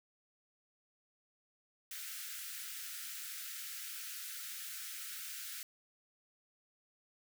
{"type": "high-pass noise", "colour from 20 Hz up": "white", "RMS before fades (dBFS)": -45, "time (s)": [1.91, 5.63], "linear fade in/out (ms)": 2, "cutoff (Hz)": 1300, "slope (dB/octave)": 96, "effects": []}